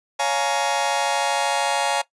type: chord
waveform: sawtooth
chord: Bb minor seventh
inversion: first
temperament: just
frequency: 559.4 / 699.2 / 839.1 / 932.3 Hz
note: Db5 / F5 / Ab5 / Bb5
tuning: +16 / +2 / +18 / 0 cents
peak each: -22 / -23 / -19 / -23 dBFS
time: 0.19-2.02 s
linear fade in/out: 10 ms
effects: noise-tail reverb RT60 0.1 s tail -17 dB re dry + resampled to 22050 Hz